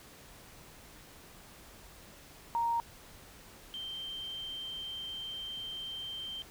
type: tone pair in turn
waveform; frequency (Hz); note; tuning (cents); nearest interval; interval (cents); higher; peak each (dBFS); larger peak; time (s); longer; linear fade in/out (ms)
sine; 932.3 / 3136; A#5 / G7; 0 / 0; octave + major sixth; 2100; second; -28 / -38; first; 2.55-2.8 / 3.74-6.42; second; 0
effects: pink hiss -54 dBFS RMS until 6.5 s